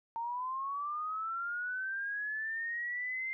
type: linear sweep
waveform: sine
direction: up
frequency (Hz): 910 to 2095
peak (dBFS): -34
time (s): 0.16-3.33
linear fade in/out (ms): 0
effects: none